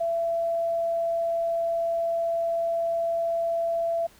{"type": "tone", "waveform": "sine", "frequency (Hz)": 671, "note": "E5", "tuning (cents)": 31, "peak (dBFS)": -23, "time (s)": [0, 4.07], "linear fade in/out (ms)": 10, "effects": ["pink hiss -55 dBFS RMS until 4.19 s"]}